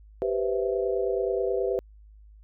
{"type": "chord", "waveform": "sine", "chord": "C major seventh", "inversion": "second", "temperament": "equal", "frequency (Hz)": [392, 493.9, 523.3, 659.3], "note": ["G4", "B4", "C5", "E5"], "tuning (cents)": [0, 0, 0, 0], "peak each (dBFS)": [-27, -28, -33, -33], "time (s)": [0.22, 1.79], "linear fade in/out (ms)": 0, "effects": ["added 52 Hz sine -48 dBFS peak until 2.43 s"]}